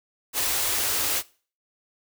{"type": "band-stop noise", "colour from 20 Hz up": "white", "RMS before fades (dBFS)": -25, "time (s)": [0.33, 1.23], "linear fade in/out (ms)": 50, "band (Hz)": [130, 260], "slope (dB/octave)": 48, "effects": ["noise-tail reverb RT60 0.4 s tail -21 dB re dry"]}